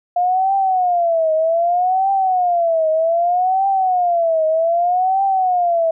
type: tone with vibrato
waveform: sine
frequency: 703 Hz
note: F5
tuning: 11 cents sharp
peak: -13 dBFS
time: 0.16-5.91 s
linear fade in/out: 5 ms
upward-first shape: triangle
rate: 0.64 Hz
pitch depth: 200 cents each way
effects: none